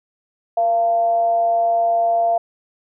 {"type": "tone with frequency modulation", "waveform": "sine", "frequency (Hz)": 686, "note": "F5", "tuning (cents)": -31, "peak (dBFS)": -14, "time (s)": [0.57, 2.38], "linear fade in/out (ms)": 5, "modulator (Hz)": 215, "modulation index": 0.24, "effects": []}